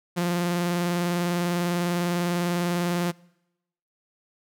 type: tone with vibrato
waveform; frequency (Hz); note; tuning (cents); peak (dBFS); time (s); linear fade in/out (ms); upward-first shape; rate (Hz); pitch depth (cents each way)
sawtooth; 174.61; F3; 0; -19; 0.16-3.12; 20; triangle; 20; 45
effects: noise-tail reverb RT60 0.9 s tail -25 dB re dry